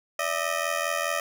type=ring-modulated tone; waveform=15% pulse; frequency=622.3 Hz; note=D#5; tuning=in tune; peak=-16 dBFS; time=0.19-1.2 s; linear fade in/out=2 ms; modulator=42.4 Hz; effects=none